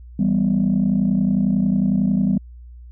sine chord, E minor, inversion none, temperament equal, 164.81 / 196 / 246.9 Hz, E3 / G3 / B3, 0 / 0 / 0 cents, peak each -22 / -16 / -20 dBFS, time 0.19-2.38 s, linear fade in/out 5 ms, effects tanh soft clip ceiling -10 dBFS + added 60 Hz sine -37 dBFS peak until 2.91 s

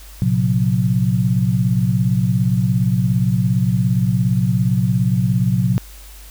sine tone cluster, 114.5 / 131.8 / 181.4 Hz, A#2 / C3 / F#3, -31 / +13 / -34 cents, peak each -18 dBFS, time 0.22-5.78 s, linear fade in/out 0 ms, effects added 50 Hz sine -37 dBFS peak until 6.3 s + white hiss -43 dBFS RMS until 6.3 s

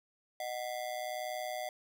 square ring-modulated tone, 680 Hz, F5, 46 cents flat, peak -34 dBFS, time 0.4-1.69 s, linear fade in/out 2 ms, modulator 60.7 Hz, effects none

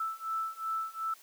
sine beating tone pair, 1318.5 / 1321.2 Hz, E6 / E6, 0 / +4 cents, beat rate 2.7 Hz, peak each -36 / -35 dBFS, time 0-1.14 s, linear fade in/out 5 ms, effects white hiss -57 dBFS RMS until 1.22 s + high-pass 400 Hz 12 dB/octave

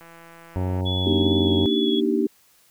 click train, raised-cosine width 0.5 ms, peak -31 dBFS, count 134, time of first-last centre 0.01-0.806 s, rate 167 Hz
harmonic tone, 92.1 Hz, F#2, 7 cents flat, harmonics 1 / 2 / 3 / 4 / 5 / 6 / 7 / 8 / 9 / 10, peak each -23 / -31 / -32 / -35 / -39 / -37 / -42 / -43 / -42 / -40 dBFS, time 0.56-1.66 s, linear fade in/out 0 ms
sine tone with vibrato, 3385 Hz, G#7, 32 cents sharp, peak -26 dBFS, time 0.85-2.01 s, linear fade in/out 20 ms, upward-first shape sine, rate 2.5 Hz, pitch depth 15 cents each way
sine chord, Eb major seventh, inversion second, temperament just, 233.3 / 291.7 / 311.1 / 388.9 Hz, Bb3 / D4 / Eb4 / G4, +2 / -12 / 0 / -14 cents, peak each -24 / -25 / -24 / -23 dBFS, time 1.06-2.27 s, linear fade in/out 5 ms
effects white hiss -58 dBFS RMS until 2.7 s

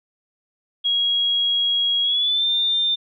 sine tone with pitch glide, 3300 to 3599 Hz, G#7 to A7, -12 to +38 cents, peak -17 dBFS, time 0.84-2.96 s, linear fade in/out 20 ms, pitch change +150 cents, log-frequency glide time 2.03-2.47 s, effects none

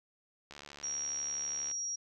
click train, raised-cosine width 0.2 ms, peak -30 dBFS, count 88, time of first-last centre 0.51-1.713 s, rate 72.3 Hz
sine tone, 5670 Hz, F8, 25 cents sharp, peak -34 dBFS, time 0.83-1.96 s, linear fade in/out 10 ms
effects none

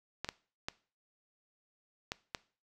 clicks, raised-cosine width 0.2 ms, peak -18 dBFS, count 5, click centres 0.246 / 0.289 / 0.685 / 2.119 / 2.348 s, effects noise-tail reverb RT60 0.4 s tail -20 dB re dry

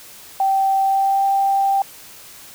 sine tone with pitch glide, 777 to 786 Hz, G5 to G5, -16 to +4 cents, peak -14 dBFS, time 0.4-1.82 s, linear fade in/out 2 ms, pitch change +20 cents, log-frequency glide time 0.81-1.25 s, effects white hiss -41 dBFS RMS until 2.54 s

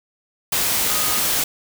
sine tone in noise, 1244.5 Hz, D#6, in tune, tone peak -31 dBFS, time 0.9-1.19 s, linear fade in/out 5 ms, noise white, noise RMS -20 dBFS, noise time 0.52-1.44 s, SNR -14 dB, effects none

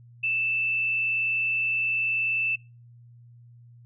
sine tone with frequency modulation, 2650 Hz, E7, 9 cents sharp, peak -23 dBFS, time 0.23-2.56 s, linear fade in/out 10 ms, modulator 79.1 Hz, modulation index 0.45, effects noise-tail reverb RT60 0.3 s tail -23 dB re dry + added 119 Hz sine -48 dBFS peak until 3.85 s

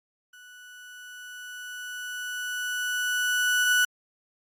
35% pulse tone with level ramp, 1480 Hz, F#6, in tune, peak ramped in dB -46 to -17 dBFS, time 0.33-3.85 s, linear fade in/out 5 ms, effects AAC 64 kbps

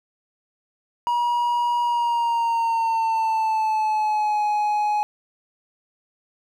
triangle tone with pitch glide, 958 to 838.8 Hz, A#5 to G#5, +47 to +17 cents, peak -17 dBFS, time 1.07-5.03 s, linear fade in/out 0 ms, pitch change -230 cents, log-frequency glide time 1.82-4.43 s, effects none

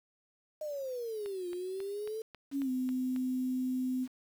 sine exponential two-way sweep, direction down then up, 622.3 to 349.2 to 446.9 Hz, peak -35 dBFS, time 0.61-2.22 s, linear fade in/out 5 ms, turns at 1.49 s
click train, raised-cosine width 0.3 ms, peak -32 dBFS, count 8, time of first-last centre 1.26-3.162 s, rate 3.68 Hz
sine tone with pitch glide, 277.2 to 255.7 Hz, C#4 to C4, 0 to -40 cents, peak -30 dBFS, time 2.51-4.08 s, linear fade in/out 50 ms, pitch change -140 cents, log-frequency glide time 2.61-2.7 s
effects 9-bit

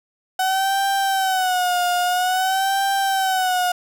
35% pulse tone with vibrato, 748 Hz, F#5, 19 cents sharp, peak -16 dBFS, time 0.39-3.72 s, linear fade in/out 5 ms, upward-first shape sine, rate 0.5 Hz, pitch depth 87 cents each way, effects 7-bit

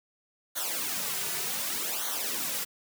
white noise with flanger, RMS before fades -32 dBFS, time 0.55-2.65 s, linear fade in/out 20 ms, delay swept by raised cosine 0.39 to 3.79 ms, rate 0.66 Hz, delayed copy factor -0.8, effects high-pass 150 Hz 12 dB/octave

